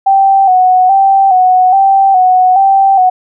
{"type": "tone with vibrato", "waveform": "sine", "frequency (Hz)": 759, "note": "F#5", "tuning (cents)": 44, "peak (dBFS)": -4, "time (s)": [0.06, 3.1], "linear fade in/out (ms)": 10, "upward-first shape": "square", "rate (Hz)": 1.2, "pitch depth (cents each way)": 48, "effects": []}